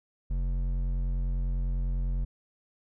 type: tone with hard clipping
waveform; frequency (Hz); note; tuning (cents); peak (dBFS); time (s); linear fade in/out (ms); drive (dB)
triangle; 45; F#1; -47; -28; 0.3-2.25; 10; 12
effects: none